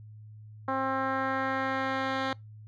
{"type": "tone with low-pass filter sweep", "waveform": "10% pulse", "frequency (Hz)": 265.9, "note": "C4", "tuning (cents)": 28, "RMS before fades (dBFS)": -30, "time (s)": [0.68, 2.33], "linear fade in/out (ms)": 2, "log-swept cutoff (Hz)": [1200, 3200], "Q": 1.6, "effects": ["noise-tail reverb RT60 0.2 s tail -25 dB re dry", "added 107 Hz sine -45 dBFS peak until 2.67 s"]}